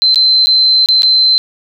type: tone with dropouts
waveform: sine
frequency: 4085 Hz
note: C8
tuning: 42 cents flat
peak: -6 dBFS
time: 0.02-1.38 s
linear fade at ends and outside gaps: 0 ms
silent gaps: 0.145-0.158 / 0.459-0.47 / 0.86-0.887 / 1.021-1.032 s
effects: none